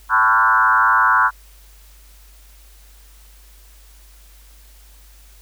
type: tone with frequency modulation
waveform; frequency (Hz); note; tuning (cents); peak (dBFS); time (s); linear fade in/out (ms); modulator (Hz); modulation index
sine; 1237; D#6; -10; -11; 0.09-1.31; 50; 112; 2.8
effects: added 50 Hz sine -44 dBFS peak until 5.41 s + white hiss -51 dBFS RMS until 5.41 s